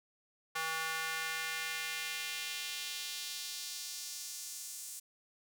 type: tone with high-pass filter sweep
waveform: square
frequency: 161.2 Hz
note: E3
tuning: 38 cents flat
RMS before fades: -40 dBFS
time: 0.55-5 s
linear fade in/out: 10 ms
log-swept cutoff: 1200 to 7900 Hz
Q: 1.4
effects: none